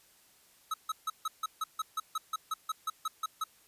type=tone bursts; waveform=square; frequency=1285 Hz; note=E6; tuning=45 cents flat; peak=-31 dBFS; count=16; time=0.71-3.44 s; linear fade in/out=5 ms; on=30 ms; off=150 ms; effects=white hiss -63 dBFS RMS until 3.67 s + resampled to 32000 Hz